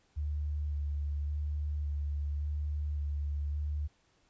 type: tone with vibrato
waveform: sine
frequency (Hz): 73.42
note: D2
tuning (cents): 0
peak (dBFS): -31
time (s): 0.16-3.88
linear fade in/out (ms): 20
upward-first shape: square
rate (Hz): 0.89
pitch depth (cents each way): 16
effects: pink hiss -70 dBFS RMS until 4.29 s + resampled to 16000 Hz